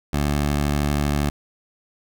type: tone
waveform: 15% pulse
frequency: 72.7 Hz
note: D2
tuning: 17 cents flat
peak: -13 dBFS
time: 0.13-1.3 s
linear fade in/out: 5 ms
effects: none